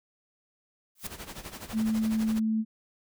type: noise with exponential growth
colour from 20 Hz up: blue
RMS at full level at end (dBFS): -32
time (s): 0.95-1.07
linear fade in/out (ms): 5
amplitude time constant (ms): 26
type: noise with tremolo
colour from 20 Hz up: pink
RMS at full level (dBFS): -39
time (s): 1.03-2.4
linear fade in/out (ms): 20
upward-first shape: sine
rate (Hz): 12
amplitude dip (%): 75
type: tone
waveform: sine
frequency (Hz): 220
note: A3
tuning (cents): 0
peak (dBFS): -24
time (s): 1.72-2.65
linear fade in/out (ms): 50
effects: none